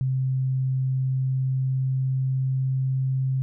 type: tone with pitch glide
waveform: sine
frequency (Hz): 131.1 to 132.01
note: C3 to C3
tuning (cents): +4 to +16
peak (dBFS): -21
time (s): 0.01-3.42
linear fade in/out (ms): 0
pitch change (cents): +12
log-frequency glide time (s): 0.68-3.1
effects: none

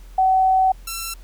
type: tone pair in turn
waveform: sine / 5% pulse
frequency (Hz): 756 / 1347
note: F#5 / E6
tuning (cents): +37 / +37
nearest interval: minor seventh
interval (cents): 1000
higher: second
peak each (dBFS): -13 / -15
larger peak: first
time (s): 0.18-0.72 / 0.87-1.14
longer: first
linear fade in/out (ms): 5
effects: added 42 Hz sine -38 dBFS peak until 1.23 s + pink hiss -53 dBFS RMS until 1.23 s

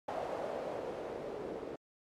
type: noise with low-pass filter sweep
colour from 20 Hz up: blue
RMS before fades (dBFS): -40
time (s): 0.08-1.76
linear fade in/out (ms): 5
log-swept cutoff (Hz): 650 to 420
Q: 2.8
effects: MP3 96 kbps

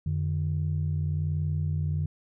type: tone pair together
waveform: sine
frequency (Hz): 89.73 / 150.9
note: F2 / D3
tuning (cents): +47 / +47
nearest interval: major sixth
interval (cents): 900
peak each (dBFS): -27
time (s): 0.06-2.06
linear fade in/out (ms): 5
effects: tanh soft clip ceiling -19 dBFS

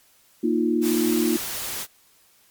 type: chord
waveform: sine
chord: Bb suspended fourth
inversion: none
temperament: just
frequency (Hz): 233.1 / 310.8 / 349.6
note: Bb3 / Eb4 / F4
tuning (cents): 0 / -2 / +2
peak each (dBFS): -23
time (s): 0.43-1.37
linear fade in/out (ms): 10
type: noise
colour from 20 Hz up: white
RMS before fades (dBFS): -30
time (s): 0.81-1.87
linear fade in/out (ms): 50
effects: white hiss -58 dBFS RMS until 2.5 s + MP3 96 kbps

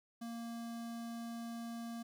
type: tone with notch filter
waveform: square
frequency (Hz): 232.3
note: A#3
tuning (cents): -6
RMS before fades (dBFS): -44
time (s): 0.21-2.03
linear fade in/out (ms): 10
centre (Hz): 2300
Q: 1.9
effects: none

